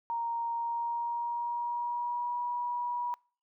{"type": "tone with pitch glide", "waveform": "sine", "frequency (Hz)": [932.3, 967.4], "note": ["A#5", "B5"], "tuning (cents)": [0, -36], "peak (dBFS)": -30, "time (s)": [0.1, 3.14], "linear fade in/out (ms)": 0, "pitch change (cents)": 64, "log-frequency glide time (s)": [0.53, 2.4], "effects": ["noise-tail reverb RT60 0.4 s tail -26 dB re dry"]}